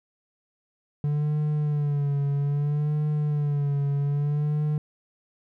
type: tone with vibrato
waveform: triangle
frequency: 145.9 Hz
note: D3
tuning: 11 cents flat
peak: -20 dBFS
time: 1.04-4.78 s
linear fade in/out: 2 ms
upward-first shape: sine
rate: 0.62 Hz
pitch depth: 56 cents each way
effects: none